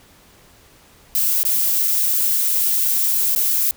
violet noise with dropouts, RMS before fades -18 dBFS, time 1.15-3.71 s, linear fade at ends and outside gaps 0 ms, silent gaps 1.431-1.452 / 1.874-1.878 / 3.35-3.361 s, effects pink hiss -50 dBFS RMS until 3.76 s

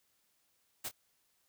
white noise with echo, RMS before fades -39 dBFS, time 0.84-0.89 s, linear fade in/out 10 ms, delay 26 ms, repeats 1, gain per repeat -13 dB, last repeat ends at 0.916 s, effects white hiss -75 dBFS RMS until 1.48 s

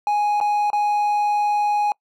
triangle tone with dropouts, 830.6 Hz, G#5, in tune, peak -15 dBFS, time 0.07-1.92 s, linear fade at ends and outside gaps 1 ms, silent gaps 0.402-0.411 / 0.702-0.731 s, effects noise-tail reverb RT60 0.1 s tail -26 dB re dry

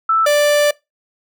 sine / 45% pulse tone pair in turn, 1321 / 587.8 Hz, E6 / D5, +3 / +1 cents, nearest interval octave + major second, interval 1402 cents, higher first, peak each -11 dBFS, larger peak neither, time 0.09-0.26 / 0.26-0.71 s, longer second, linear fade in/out 5 ms, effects noise-tail reverb RT60 0.2 s tail -22 dB re dry

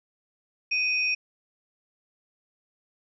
sine tone pair together, 2501 / 5542 Hz, D#7 / F8, +8 / -14 cents, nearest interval octave + major second, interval 1378 cents, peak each -23 / -32 dBFS, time 0.71-1.15 s, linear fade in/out 10 ms, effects none

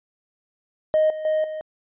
triangle tone with level steps, 622.3 Hz, D#5, in tune, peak -12 / -26 / -16 / -26 dBFS, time 0.94-1.61 s, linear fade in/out 0 ms, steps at 1.1 / 1.25 / 1.44 s, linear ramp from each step 2 ms, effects tanh soft clip ceiling -11 dBFS + resampled to 8000 Hz

